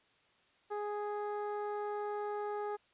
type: tone with low-pass filter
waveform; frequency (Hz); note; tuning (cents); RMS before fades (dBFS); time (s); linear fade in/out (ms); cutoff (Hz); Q
15% pulse; 415.3; G#4; 0; -38; 0.7-2.77; 20; 910; 0.71
effects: white hiss -69 dBFS RMS until 2.93 s + resampled to 8000 Hz